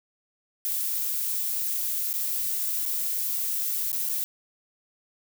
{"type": "noise with dropouts", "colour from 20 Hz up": "violet", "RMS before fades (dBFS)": -28, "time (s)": [0.65, 4.24], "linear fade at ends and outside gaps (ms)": 0, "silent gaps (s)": [[2.13, 2.139], [2.854, 2.861], [3.917, 3.929], [4.089, 4.095]], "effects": []}